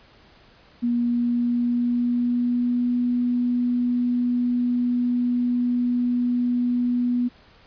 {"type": "tone with pitch glide", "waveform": "sine", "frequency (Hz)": [239.1, 244.4], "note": ["A#3", "B3"], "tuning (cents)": [44, -18], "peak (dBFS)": -19, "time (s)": [0.82, 7.29], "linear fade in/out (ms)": 20, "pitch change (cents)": 38, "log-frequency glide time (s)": [0.97, 2.96], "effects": ["pink hiss -53 dBFS RMS until 7.66 s", "resampled to 11025 Hz"]}